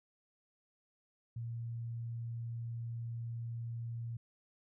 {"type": "tone", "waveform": "sine", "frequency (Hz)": 116.54, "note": "A#2", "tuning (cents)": 0, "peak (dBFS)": -38, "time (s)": [1.36, 4.17], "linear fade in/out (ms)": 5, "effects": []}